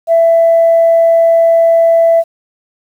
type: tone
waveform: sine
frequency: 665 Hz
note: E5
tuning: 15 cents sharp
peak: -4 dBFS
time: 0.07-2.24 s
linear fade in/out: 50 ms
effects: tanh soft clip ceiling -1 dBFS + 7-bit